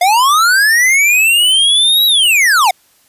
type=linear two-way sweep; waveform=square; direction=up then down; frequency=689 to 3917 to 689 Hz; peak=-8 dBFS; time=0.01-2.71 s; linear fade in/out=5 ms; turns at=2.06 s; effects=white hiss -52 dBFS RMS until 3.08 s + resampled to 32000 Hz